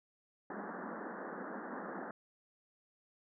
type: band-pass noise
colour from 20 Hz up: pink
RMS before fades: -44 dBFS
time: 0.5-2.11 s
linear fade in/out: 2 ms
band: 180 to 1800 Hz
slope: 96 dB/octave
effects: none